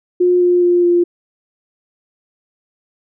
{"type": "tone with pitch steps", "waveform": "sine", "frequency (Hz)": [357.9, 354.8, 351.8, 348.7], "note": ["F4", "F4", "F4", "F4"], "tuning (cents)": [42, 27, 13, -3], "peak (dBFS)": -9, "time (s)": [0.2, 1.04], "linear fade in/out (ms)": 10, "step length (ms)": 210, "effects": []}